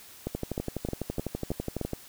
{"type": "two click trains", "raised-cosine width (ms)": 2, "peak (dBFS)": [-17, -17], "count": [6, 20], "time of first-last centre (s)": [[0.27, 1.813], [0.35, 1.933]], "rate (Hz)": [3.24, 12], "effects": ["white hiss -50 dBFS RMS until 2.08 s"]}